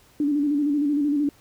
sine tone with vibrato, 290.6 Hz, D4, 18 cents flat, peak -19 dBFS, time 0.2-1.29 s, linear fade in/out 2 ms, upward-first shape square, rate 13 Hz, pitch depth 47 cents each way, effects pink hiss -56 dBFS RMS until 1.4 s

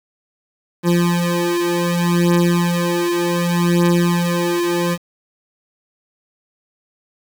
25% pulse beating tone pair, 173 / 173.66 Hz, F3 / F3, -16 / -9 cents, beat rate 0.66 Hz, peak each -14 dBFS, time 0.83-4.98 s, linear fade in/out 50 ms, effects 7-bit

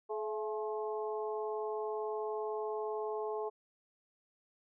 harmonic tone with a mistuned harmonic, 214 Hz, A3, 48 cents flat, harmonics 2 / 3 / 4 / 5, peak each -36 / -44 / -42 / -46 dBFS, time 0.09-3.5 s, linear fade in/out 20 ms, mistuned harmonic 3, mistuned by +65 cents, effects none

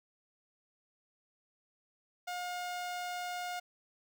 sawtooth tone with notch filter, 715 Hz, F5, 41 cents sharp, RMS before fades -39 dBFS, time 2.27-3.6 s, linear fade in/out 10 ms, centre 11000 Hz, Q 1.8, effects 12-bit

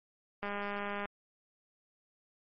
click train, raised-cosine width 0.5 ms, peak -23 dBFS, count 128, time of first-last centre 0.43-1.056 s, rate 203 Hz, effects MP3 32 kbps

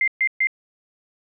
sine tone bursts, 2093 Hz, C7, in tune, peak -16 dBFS, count 3, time 0.01-0.471 s, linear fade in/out 2 ms, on 67 ms, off 130 ms, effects none

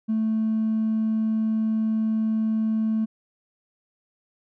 sine tone with hard clipping, 220 Hz, A3, in tune, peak -21 dBFS, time 0.08-3.06 s, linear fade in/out 20 ms, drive 1 dB, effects none

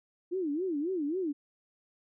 sine tone with vibrato, 329.6 Hz, E4, in tune, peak -29 dBFS, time 0.31-1.33 s, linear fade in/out 20 ms, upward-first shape sine, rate 3.7 Hz, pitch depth 260 cents each way, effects none

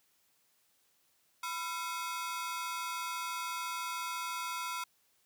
sawtooth ring-modulated tone, 1178 Hz, D6, 5 cents sharp, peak -29 dBFS, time 1.43-4.84 s, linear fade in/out 5 ms, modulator 183 Hz, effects white hiss -72 dBFS RMS until 5.25 s + high-pass 60 Hz 12 dB/octave

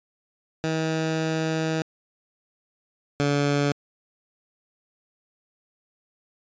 15% pulse tone pair in turn, 159.7 / 143.51 Hz, D#3 / D3, +45 / -40 cents, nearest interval major second, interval 185 cents, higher first, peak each -17 / -14 dBFS, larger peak second, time 0.64-1.82 / 3.2-3.72 s, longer first, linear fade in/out 0 ms, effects resampled to 16000 Hz

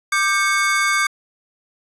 square tone cluster, 1189 / 1574 / 2207 Hz, D6 / G6 / C#7, +21 / +7 / -8 cents, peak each -21 dBFS, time 0.12-1.07 s, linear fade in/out 5 ms, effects resampled to 24000 Hz + 9-bit

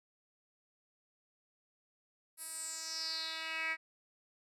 10% pulse tone with band-pass filter sweep, 321.9 Hz, E4, 41 cents flat, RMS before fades -40 dBFS, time 2.37-3.77 s, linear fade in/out 50 ms, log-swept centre 11000 to 2100 Hz, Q 5.1, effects none

